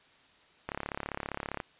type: click train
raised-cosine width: 0.5 ms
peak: -19 dBFS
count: 33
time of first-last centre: 0.69-1.602 s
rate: 35.1 Hz
effects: white hiss -61 dBFS RMS until 1.79 s + resampled to 8000 Hz